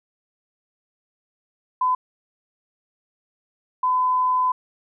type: tone bursts at uneven times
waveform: sine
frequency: 1011 Hz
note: B5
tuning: 40 cents sharp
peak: -17 dBFS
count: 2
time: 1.81-1.95 / 3.83-4.52 s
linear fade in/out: 5 ms
effects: none